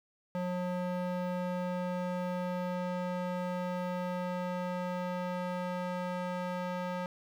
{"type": "tone with band-pass filter sweep", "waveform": "square", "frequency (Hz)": 180, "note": "F#3", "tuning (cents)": -47, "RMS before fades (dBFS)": -35, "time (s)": [0.35, 7.06], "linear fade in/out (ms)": 0, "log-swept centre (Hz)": [550, 850], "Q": 0.75, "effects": ["10-bit"]}